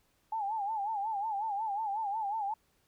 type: tone with vibrato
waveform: sine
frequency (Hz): 842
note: G#5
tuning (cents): +24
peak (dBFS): -31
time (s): 0.32-2.54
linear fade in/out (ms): 5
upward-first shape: sine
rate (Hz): 5.5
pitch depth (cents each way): 120
effects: pink hiss -72 dBFS RMS until 2.87 s